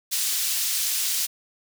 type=high-pass noise; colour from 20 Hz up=pink; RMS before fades=-25 dBFS; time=0.11-1.27 s; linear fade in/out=20 ms; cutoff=4300 Hz; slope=12 dB/octave; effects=none